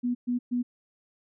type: tone bursts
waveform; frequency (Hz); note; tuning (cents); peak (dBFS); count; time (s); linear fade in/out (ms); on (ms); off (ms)
sine; 244.6; B3; -16; -24; 3; 0.03-0.63; 20; 120; 120
effects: none